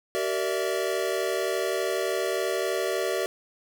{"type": "chord", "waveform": "square", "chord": "E half-diminished seventh", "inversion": "first", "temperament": "equal with one note detuned", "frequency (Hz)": [382.8, 466.2, 587.3, 659.3], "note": ["G4", "Bb4", "D5", "E5"], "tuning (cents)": [-41, 0, 0, 0], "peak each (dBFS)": [-30, -32, -32, -33], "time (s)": [0.15, 3.26], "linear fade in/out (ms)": 0, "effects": []}